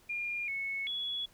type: tone with pitch steps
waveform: sine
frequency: 2411 / 2201 / 3379 Hz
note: D7 / C#7 / G#7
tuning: +45 / -13 / +29 cents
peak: -33 dBFS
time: 0.09-1.26 s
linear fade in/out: 10 ms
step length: 390 ms
effects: pink hiss -63 dBFS RMS until 1.33 s